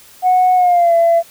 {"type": "tone with pitch glide", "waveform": "sine", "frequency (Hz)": [735, 674], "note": ["F#5", "E5"], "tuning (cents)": [-12, 38], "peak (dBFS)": -7, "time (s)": [0.22, 1.23], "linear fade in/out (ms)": 50, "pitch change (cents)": -150, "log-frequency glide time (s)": [0.55, 0.94], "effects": ["tanh soft clip ceiling -5 dBFS", "white hiss -43 dBFS RMS until 1.3 s"]}